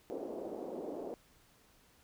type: band-pass noise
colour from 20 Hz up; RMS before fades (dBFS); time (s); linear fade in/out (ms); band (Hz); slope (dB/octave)
pink; -42; 0.1-1.14; 0; 300 to 600; 24
effects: pink hiss -66 dBFS RMS until 2.03 s